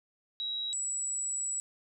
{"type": "tone pair in turn", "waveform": "sine", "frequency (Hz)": [3860, 7841], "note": ["B7", "B8"], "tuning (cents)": [-40, -13], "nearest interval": "octave", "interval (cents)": 1227, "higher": "second", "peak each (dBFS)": [-32, -31], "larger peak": "second", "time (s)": [[0.4, 0.73], [0.73, 1.6]], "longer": "second", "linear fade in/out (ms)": 0, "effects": []}